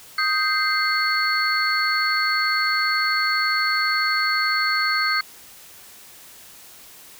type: tone cluster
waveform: sine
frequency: 1249 / 1567 / 2081 / 4399 Hz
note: D#6 / G6 / C7 / C#8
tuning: +6 / -1 / -10 / -14 cents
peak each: -24 dBFS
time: 0.18-5.21 s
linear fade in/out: 5 ms
effects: white hiss -45 dBFS RMS until 7.19 s